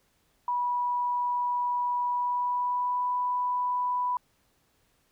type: tone with pitch glide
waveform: sine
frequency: 977 to 989.5 Hz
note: B5 to B5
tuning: -19 to +3 cents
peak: -25 dBFS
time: 0.48-4.17 s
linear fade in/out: 2 ms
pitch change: +22 cents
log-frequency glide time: 2.09-3.07 s
effects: pink hiss -69 dBFS RMS until 5.11 s